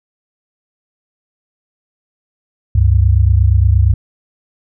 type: tone pair together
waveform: sine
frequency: 69.47 / 98 Hz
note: C#2 / G2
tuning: +4 / 0 cents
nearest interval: tritone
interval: 596 cents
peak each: -10 dBFS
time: 2.75-3.94 s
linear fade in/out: 5 ms
effects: none